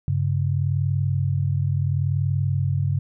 sine tone pair together, 97.87 / 138.59 Hz, G2 / C#3, -2 / 0 cents, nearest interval tritone, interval 602 cents, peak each -22 / -22 dBFS, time 0.08-2.99 s, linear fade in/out 0 ms, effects none

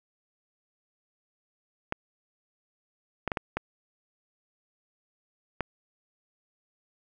clicks, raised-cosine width 0.5 ms, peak -13 dBFS, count 6, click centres 1.924 / 3.277 / 3.318 / 3.372 / 3.57 / 5.607 s, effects none

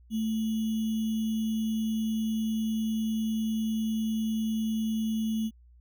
sine tone with sample-and-hold, 220 Hz, A3, in tune, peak -26 dBFS, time 0.1-5.51 s, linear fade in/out 50 ms, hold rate 3150 Hz, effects added 60 Hz sine -53 dBFS peak until 5.8 s

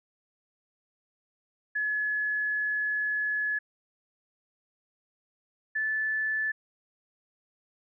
sine tone pair in turn, 1703 / 1743.8 Hz, G#6 / A6, +43 / -16 cents, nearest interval unison, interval 41 cents, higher second, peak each -26 dBFS, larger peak neither, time 1.75-3.59 / 5.75-6.52 s, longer first, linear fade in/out 10 ms, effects none

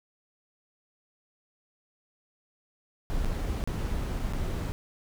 brown noise with dropouts, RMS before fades -30 dBFS, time 3.1-4.72 s, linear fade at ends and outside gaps 0 ms, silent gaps 3.247-3.256 / 3.639-3.675 / 4.193-4.197 / 4.327-4.335 s, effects none

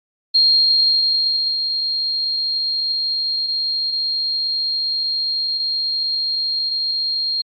sine tone with ADSR envelope, 4225 Hz, C8, 16 cents sharp, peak -10 dBFS, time 0.34-7.42 s, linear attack 15 ms, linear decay 1200 ms, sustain -8 dB, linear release 10 ms, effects AAC 32 kbps

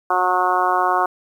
harmonic tone, 182.1 Hz, F#3, 27 cents flat, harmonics 2 / 3 / 4 / 5 / 6 / 7 / 8, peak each -26 / -29 / -20 / -23 / -20 / -24 / -27 dBFS, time 0.1-1.06 s, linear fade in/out 5 ms, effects 8-bit

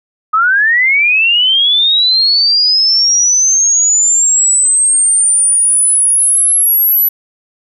sine linear sweep, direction up, 1244.5 to 11940 Hz, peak -7 dBFS, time 0.33-7.09 s, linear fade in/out 10 ms, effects none

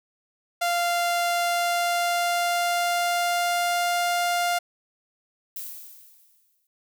sawtooth tone with pitch glide, 695 to 701 Hz, F5 to F5, -9 to +6 cents, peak -18 dBFS, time 0.61-4.59 s, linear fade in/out 10 ms, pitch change +15 cents, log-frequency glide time 1.3-4.08 s
violet noise with exponential decay, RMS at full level -33 dBFS, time 5.56-6.67 s, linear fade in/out 2 ms, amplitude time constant 240 ms
effects none

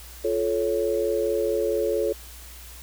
sine chord, F augmented, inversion none, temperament equal with one note detuned, 349.2 / 433.7 / 554.4 Hz, F4 / A4 / C#5, 0 / -25 / 0 cents, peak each -28 / -24 / -26 dBFS, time 0.24-2.13 s, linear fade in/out 10 ms, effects added 60 Hz sine -43 dBFS peak until 2.82 s + white hiss -45 dBFS RMS until 2.82 s

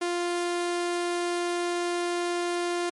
sawtooth tone, 349.2 Hz, F4, in tune, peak -22 dBFS, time 0.01-2.9 s, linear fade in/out 10 ms, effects MP3 48 kbps

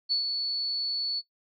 sine tone with ADSR envelope, 4435 Hz, C#8, in tune, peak -21 dBFS, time 0.09-1.22 s, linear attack 29 ms, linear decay 110 ms, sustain -5 dB, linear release 37 ms, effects noise-tail reverb RT60 0.1 s tail -18 dB re dry + MP3 64 kbps

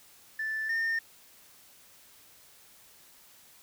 sine tone pair in turn, 1760 / 1817.9 Hz, A6 / A#6, 0 / -44 cents, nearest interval minor second, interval 56 cents, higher second, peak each -29 / -24 dBFS, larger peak second, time 0.39-0.69 / 0.69-0.99 s, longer neither, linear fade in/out 5 ms, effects tanh soft clip ceiling -26 dBFS + white hiss -57 dBFS RMS until 3.62 s

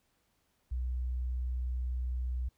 sine tone, 62.2 Hz, B1, 13 cents sharp, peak -31 dBFS, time 0.71-2.49 s, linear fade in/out 10 ms, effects pink hiss -75 dBFS RMS until 2.57 s

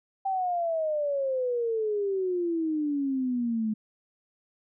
sine exponential sweep, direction down, 784 to 213.1 Hz, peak -25 dBFS, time 0.25-3.74 s, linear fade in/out 10 ms, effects none

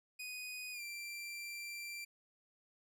sawtooth tone with pitch glide, 2489 to 2357 Hz, D#7 to D7, 0 to +6 cents, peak -40 dBFS, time 0.19-2.05 s, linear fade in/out 10 ms, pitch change -94 cents, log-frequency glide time 0.72-0.82 s, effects none

